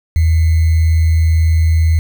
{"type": "tone with sample-and-hold", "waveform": "sine", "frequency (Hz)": 80.9, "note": "E2", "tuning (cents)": -32, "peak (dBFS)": -8, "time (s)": [0.16, 1.99], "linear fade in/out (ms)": 0, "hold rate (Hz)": 2100, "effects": []}